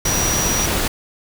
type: tone in noise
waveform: sine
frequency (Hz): 5800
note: F#8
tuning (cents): -35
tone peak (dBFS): -20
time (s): 0.05-0.66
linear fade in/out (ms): 5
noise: pink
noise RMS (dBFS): -20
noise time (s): 0.05-0.88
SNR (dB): -3
effects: none